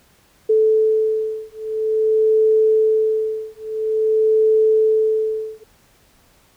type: beating tone pair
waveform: sine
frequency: 436.6 / 437.09 Hz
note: A4 / A4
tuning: -13 / -11 cents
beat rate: 0.49 Hz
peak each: -17 dBFS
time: 0.49-5.64 s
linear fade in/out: 10 ms
effects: pink hiss -55 dBFS RMS until 6.56 s